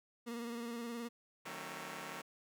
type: tone with vibrato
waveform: 30% pulse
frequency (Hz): 234.9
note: A#3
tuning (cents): +13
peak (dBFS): -38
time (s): 0.26-1.09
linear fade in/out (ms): 20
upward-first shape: square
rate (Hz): 19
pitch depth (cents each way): 29
type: chord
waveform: 5% pulse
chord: D# diminished seventh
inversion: none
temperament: just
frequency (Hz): 155.56 / 186.68 / 224 / 268.8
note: D#3 / F#3 / A3 / C4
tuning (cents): 0 / +16 / +31 / +47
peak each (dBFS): -39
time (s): 1.45-2.22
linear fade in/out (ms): 10
effects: none